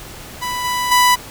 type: tone with level steps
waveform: sawtooth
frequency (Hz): 990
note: B5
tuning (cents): +4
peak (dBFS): -17 / -14 / -6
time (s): 0.41-1.16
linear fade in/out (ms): 20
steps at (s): 0.64 / 0.91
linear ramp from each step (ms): 10
effects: pink hiss -35 dBFS RMS until 1.3 s